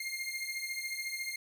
sawtooth beating tone pair, 2116 / 2130 Hz, C7 / C7, +19 / +30 cents, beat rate 14 Hz, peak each -35 / -36 dBFS, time 0-1.36 s, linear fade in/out 5 ms, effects 11-bit

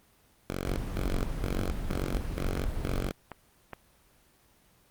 5% pulse tone bursts, 46.38 Hz, F#1, 5 cents sharp, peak -21 dBFS, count 6, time 0.5-3.12 s, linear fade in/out 0 ms, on 270 ms, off 200 ms
brown noise, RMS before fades -32 dBFS, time 0.65-3.1 s, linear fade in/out 10 ms
clicks, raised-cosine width 0.5 ms, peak -23 dBFS, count 4, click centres 1.905 / 2.568 / 3.317 / 3.733 s
effects pink hiss -63 dBFS RMS until 4.9 s + Opus 24 kbps

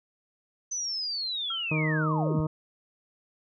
sine linear sweep, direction down, 6130 to 41.97 Hz, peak -29 dBFS, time 0.71-2.41 s, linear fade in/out 10 ms
sine tone with exponential decay, 1347 Hz, E6, 37 cents sharp, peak -34 dBFS, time 1.5-1.8 s, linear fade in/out 5 ms, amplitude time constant 64 ms
harmonic tone, 155.56 Hz, D#3, in tune, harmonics 1 / 2 / 3 / 4 / 6 / 7 / 8, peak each -26 / -32 / -36 / -38 / -42 / -43 / -44 dBFS, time 1.71-2.47 s, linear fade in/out 5 ms
effects none

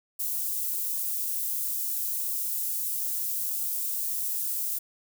white high-pass noise, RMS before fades -30 dBFS, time 0.19-4.79 s, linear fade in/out 10 ms, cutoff 11000 Hz, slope 12 dB/octave, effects none

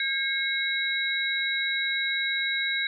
sine tone cluster, 1617 / 2168 / 3869 Hz, G#6 / C#7 / B7, -47 / -39 / -36 cents, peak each -29 dBFS, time 0-2.87 s, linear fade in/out 2 ms, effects none

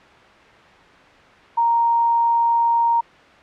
sine tone, 932 Hz, A#5, 1 cent flat, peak -14 dBFS, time 1.57-3.01 s, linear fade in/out 10 ms, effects white hiss -46 dBFS RMS until 3.42 s + low-pass 2000 Hz 12 dB/octave

